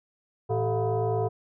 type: tone with frequency modulation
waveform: sine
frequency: 163.8 Hz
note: E3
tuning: 11 cents flat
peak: -23 dBFS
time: 0.49-1.29 s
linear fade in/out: 20 ms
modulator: 276 Hz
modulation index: 2.2
effects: none